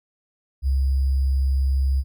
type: tone with sample-and-hold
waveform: sine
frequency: 67.1 Hz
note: C2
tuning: 44 cents sharp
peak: -17 dBFS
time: 0.62-2.04 s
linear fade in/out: 50 ms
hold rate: 4900 Hz
effects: none